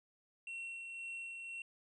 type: tone with tremolo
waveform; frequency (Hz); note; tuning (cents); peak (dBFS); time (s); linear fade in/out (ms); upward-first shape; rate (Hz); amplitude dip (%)
triangle; 2722; F7; -45; -40; 0.47-1.62; 2; sine; 1.9; 30
effects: resampled to 24000 Hz